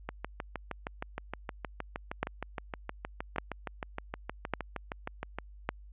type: two click trains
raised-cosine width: 0.5 ms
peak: -20 / -14 dBFS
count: 35 / 4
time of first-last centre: 0.09-5.386 / 2.23-5.69 s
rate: 6.42 / 0.867 Hz
effects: added 50 Hz sine -48 dBFS peak until 5.92 s + resampled to 8000 Hz